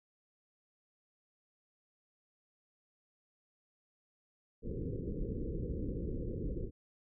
pink low-pass noise, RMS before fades -38 dBFS, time 4.62-6.71 s, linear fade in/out 50 ms, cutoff 510 Hz, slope 96 dB/octave, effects none

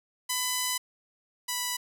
5% pulse tone pair in turn, 1002 / 987.1 Hz, B5 / B5, +25 / -1 cents, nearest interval unison, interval 26 cents, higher first, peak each -15 / -17 dBFS, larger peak first, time 0.29-0.78 / 1.48-1.77 s, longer first, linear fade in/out 10 ms, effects none

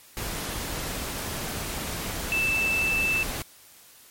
sine tone in noise, 2644 Hz, E7, 5 cents sharp, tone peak -22 dBFS, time 2.32-3.23 s, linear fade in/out 0 ms, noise pink, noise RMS -32 dBFS, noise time 0.17-3.42 s, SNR +7 dB, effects white hiss -52 dBFS RMS until 4.1 s + MP3 64 kbps

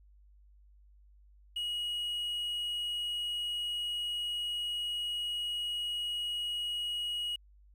triangle tone with quantisation, 2900 Hz, F#7, 35 cents flat, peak -31 dBFS, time 1.56-7.36 s, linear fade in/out 5 ms, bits 10, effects added 50 Hz sine -57 dBFS peak until 7.74 s

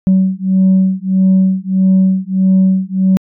sine beating tone pair, 188.3 / 189.9 Hz, F#3 / F#3, +31 / +45 cents, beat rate 1.6 Hz, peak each -10 dBFS, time 0.07-3.17 s, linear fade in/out 0 ms, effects tanh soft clip ceiling -4 dBFS

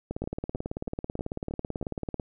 two click trains, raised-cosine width 2 ms, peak -18 / -22 dBFS, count 39 / 6, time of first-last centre 0.11-2.198 / 0.24-1.827 s, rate 18.2 / 3.15 Hz, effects none

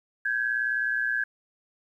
sine tone pair together, 1563 / 1682 Hz, G6 / G#6, -6 / +22 cents, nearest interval minor second, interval 128 cents, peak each -27 dBFS, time 0.25-1.24 s, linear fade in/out 5 ms, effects 10-bit

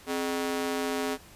sawtooth ring-modulated tone, 343.8 Hz, F4, 27 cents flat, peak -21 dBFS, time 0.06-1.18 s, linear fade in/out 50 ms, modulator 79.6 Hz, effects pink hiss -52 dBFS RMS until 1.35 s + resampled to 32000 Hz

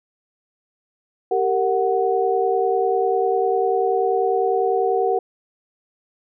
sine tone cluster, 390.4 / 460.5 / 741 Hz, G4 / A#4 / F#5, -7 / -21 / +2 cents, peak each -21 dBFS, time 1.31-5.19 s, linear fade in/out 5 ms, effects none

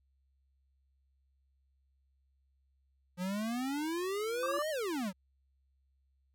square exponential two-way sweep, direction up then down, 175.1 to 640 to 175.1 Hz, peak -34 dBFS, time 3.17-5.13 s, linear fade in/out 50 ms, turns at 4.7 s
triangle tone with exponential growth, 343.5 Hz, F4, 29 cents flat, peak -35 dBFS, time 3.85-4.59 s, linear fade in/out 5 ms, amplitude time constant 160 ms
sine tone bursts, 1173 Hz, D6, 2 cents flat, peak -33 dBFS, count 4, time 4.43-4.622 s, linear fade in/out 2 ms, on 33 ms, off 20 ms
effects added 67 Hz sine -70 dBFS peak until 6.34 s

